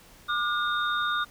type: tone cluster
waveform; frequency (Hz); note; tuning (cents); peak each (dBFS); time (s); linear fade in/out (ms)
sine; 1196 / 1437 / 3677; D6 / F6 / A#7; +31 / +49 / -24; -28 / -28 / -32; 0.28-1.25; 20
effects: pink hiss -53 dBFS RMS until 1.3 s